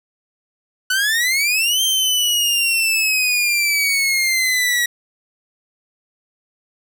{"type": "exponential two-way sweep", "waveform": "sawtooth", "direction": "up then down", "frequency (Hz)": [1480, 3163, 1913], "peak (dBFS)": -12, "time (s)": [0.9, 4.86], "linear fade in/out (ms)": 5, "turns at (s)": 1.82, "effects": []}